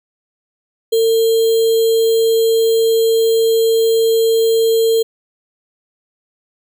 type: tone with sample-and-hold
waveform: sine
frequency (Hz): 451.7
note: A4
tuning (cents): +45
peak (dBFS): -10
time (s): 0.92-5.03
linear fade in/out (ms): 10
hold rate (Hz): 3675
effects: none